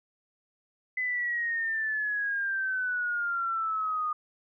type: exponential sweep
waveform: sine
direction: down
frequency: 2024 to 1223 Hz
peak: -27 dBFS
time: 0.97-4.13 s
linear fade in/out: 5 ms
effects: none